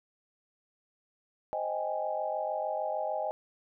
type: chord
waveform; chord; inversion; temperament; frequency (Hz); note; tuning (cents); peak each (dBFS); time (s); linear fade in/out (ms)
sine; Ab major seventh; first; equal; 523.3 / 622.3 / 784 / 830.6; C5 / Eb5 / G5 / Ab5; 0 / 0 / 0 / 0; -39 / -33 / -37 / -36; 1.53-3.31; 0
effects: none